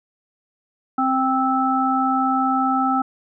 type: harmonic tone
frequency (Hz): 262.5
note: C4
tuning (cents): +6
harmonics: 1 / 3 / 5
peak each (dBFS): -21 / -21 / -21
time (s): 0.98-3.02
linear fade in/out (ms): 5
effects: none